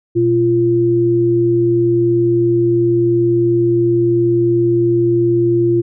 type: tone pair together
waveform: sine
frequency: 121.9 / 344.8 Hz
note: B2 / F4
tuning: -22 / -22 cents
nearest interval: octave + tritone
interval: 1800 cents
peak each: -18 / -11 dBFS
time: 0.15-5.82 s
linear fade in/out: 20 ms
effects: none